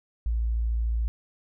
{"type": "tone", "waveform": "sine", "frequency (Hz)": 56.9, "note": "A#1", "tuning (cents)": -41, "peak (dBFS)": -23, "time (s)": [0.26, 1.08], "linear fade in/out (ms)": 0, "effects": []}